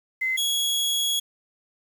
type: tone pair in turn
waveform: sine / sawtooth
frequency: 2056 / 3337 Hz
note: C7 / G#7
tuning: -31 / +8 cents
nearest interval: minor sixth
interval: 839 cents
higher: second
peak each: -22 / -19 dBFS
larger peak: second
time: 0.21-0.37 / 0.37-1.2 s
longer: second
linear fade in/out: 10 ms
effects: 8-bit